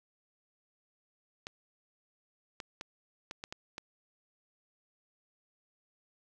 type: clicks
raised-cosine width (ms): 0.2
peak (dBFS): -23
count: 7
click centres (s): 1.469 / 2.602 / 2.811 / 3.311 / 3.439 / 3.525 / 3.781
effects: none

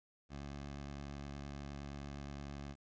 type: tone with vibrato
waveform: 15% pulse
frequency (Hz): 70.7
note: C#2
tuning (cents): +35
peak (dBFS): -38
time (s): 0.29-2.76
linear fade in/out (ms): 50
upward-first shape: sine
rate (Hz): 8.6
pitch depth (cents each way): 19
effects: resampled to 16000 Hz + 12-bit

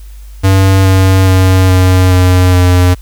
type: tone with pitch steps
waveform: square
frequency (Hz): 96 / 94.79 / 93.59 / 92.41 / 91.24 / 90.09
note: G2 / F#2 / F#2 / F#2 / F#2 / F#2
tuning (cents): -36 / +42 / +20 / -2 / -24 / -46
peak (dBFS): -5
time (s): 0.43-2.95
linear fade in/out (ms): 20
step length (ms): 420
effects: added 50 Hz sine -27 dBFS peak until 3.01 s + white hiss -45 dBFS RMS until 3.01 s

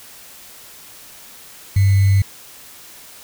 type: tone with sample-and-hold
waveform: sine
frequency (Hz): 98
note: G2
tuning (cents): 0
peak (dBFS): -10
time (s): 1.76-2.22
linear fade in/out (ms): 5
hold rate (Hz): 2100
effects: white hiss -41 dBFS RMS until 3.23 s

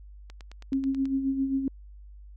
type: click train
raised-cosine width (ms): 0.2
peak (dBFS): -29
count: 8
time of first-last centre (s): 0.3-1.055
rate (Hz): 9.27
type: tone with tremolo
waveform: sine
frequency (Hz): 270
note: C#4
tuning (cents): -45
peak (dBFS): -22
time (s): 0.72-1.68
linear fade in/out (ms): 2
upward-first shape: sine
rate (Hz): 7.5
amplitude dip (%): 55
effects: added 50 Hz sine -44 dBFS peak until 2.36 s

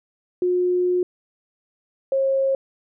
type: tone pair in turn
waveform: sine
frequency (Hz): 359.9 / 539.2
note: F#4 / C#5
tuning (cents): -48 / -48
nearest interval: perfect fifth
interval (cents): 700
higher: second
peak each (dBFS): -17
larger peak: neither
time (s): 0.42-1.03 / 2.12-2.55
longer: first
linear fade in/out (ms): 2
effects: none

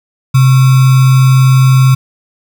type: tone with sample-and-hold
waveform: sine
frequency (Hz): 131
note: C3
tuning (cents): +2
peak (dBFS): -3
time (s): 0.34-1.95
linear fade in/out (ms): 10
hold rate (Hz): 1225
effects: none

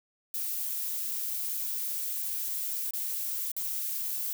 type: noise with dropouts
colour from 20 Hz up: violet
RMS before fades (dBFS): -33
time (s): 0.34-4.33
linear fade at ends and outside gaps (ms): 1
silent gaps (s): 2.908-2.935 / 3.517-3.565
effects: none

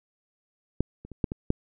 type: clicks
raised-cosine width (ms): 3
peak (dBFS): -10 / -29 / -28 / -11 / -18 / -9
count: 6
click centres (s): 0.806 / 1.05 / 1.117 / 1.242 / 1.319 / 1.504
effects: none

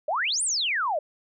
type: exponential two-way sweep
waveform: sine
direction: up then down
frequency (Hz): 563 to 9630 to 563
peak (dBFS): -23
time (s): 0.08-0.99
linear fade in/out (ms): 5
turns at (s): 0.43
effects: none

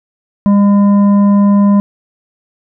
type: tone with frequency modulation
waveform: sine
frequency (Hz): 201.5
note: G3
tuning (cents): +48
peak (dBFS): -5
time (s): 0.46-1.8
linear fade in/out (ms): 0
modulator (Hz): 810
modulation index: 0.31
effects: none

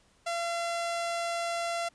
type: tone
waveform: sawtooth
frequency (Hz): 682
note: F5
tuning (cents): -41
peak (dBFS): -26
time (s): 0.26-1.89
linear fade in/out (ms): 10
effects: pink hiss -65 dBFS RMS until 1.94 s + resampled to 22050 Hz

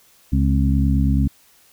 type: harmonic tone with a mistuned harmonic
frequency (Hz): 69.3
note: C#2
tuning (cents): 0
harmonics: 1 / 2 / 3 / 4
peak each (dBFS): -17 / -20 / -22 / -23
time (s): 0.32-1.28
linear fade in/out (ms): 10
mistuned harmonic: 4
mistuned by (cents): -45
effects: white hiss -54 dBFS RMS until 1.72 s

